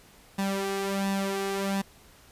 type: tone with flanger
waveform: sawtooth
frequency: 196 Hz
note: G3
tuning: in tune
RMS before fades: -29 dBFS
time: 0.38-1.82 s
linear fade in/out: 10 ms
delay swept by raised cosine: 1.1 to 2.7 ms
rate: 1.4 Hz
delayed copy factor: +0.65
effects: pink hiss -55 dBFS RMS until 2.31 s + resampled to 32000 Hz